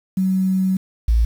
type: tone pair in turn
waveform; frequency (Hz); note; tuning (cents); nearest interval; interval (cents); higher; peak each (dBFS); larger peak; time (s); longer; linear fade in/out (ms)
sine; 188.5 / 56.74; F#3 / A#1; +32 / -46; octave + major sixth; 2078; first; -15 / -12; second; 0.17-0.77 / 1.08-1.25; first; 5
effects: 7-bit